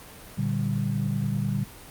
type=chord; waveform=sine; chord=G minor; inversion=first; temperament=equal; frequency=116.54 / 146.83 / 196 Hz; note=Bb2 / D3 / G3; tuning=0 / 0 / 0 cents; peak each=-28 dBFS; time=0.37-1.65 s; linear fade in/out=20 ms; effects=pink hiss -45 dBFS RMS until 1.9 s + Opus 32 kbps